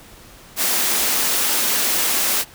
white high-pass noise, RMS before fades -19 dBFS, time 0.56-2.45 s, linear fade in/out 50 ms, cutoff 190 Hz, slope 96 dB/octave, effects pink hiss -44 dBFS RMS until 2.54 s

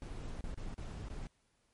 brown noise with dropouts, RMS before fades -42 dBFS, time 0.02-1.27 s, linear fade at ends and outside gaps 1 ms, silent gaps 0.409-0.44 / 0.544-0.575 / 0.743-0.779 / 1.086-1.099 s, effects pink hiss -75 dBFS RMS until 1.73 s + MP3 48 kbps

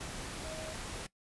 sine tone in noise, 632 Hz, D#5, 27 cents sharp, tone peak -44 dBFS, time 0.44-0.74 s, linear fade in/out 10 ms, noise pink, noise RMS -42 dBFS, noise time 0-1.07 s, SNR -5 dB, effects noise-tail reverb RT60 0.1 s tail -19 dB re dry + resampled to 24000 Hz

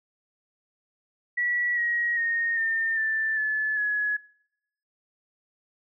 sine tone with pitch steps, 1940 / 1895.7 / 1852.4 / 1810.1 / 1768.7 / 1728.3 / 1688.9 Hz, B6 / A#6 / A#6 / A6 / A6 / A6 / G#6, -31 / +29 / -11 / +49 / +9 / -31 / +29 cents, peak -23 dBFS, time 1.37-4.17 s, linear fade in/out 10 ms, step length 400 ms, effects noise-tail reverb RT60 0.8 s tail -24 dB re dry

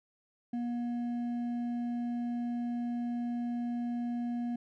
triangle tone with hard clipping, 239.4 Hz, A#3, 46 cents sharp, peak -33 dBFS, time 0.53-4.56 s, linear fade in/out 5 ms, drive 8 dB, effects none

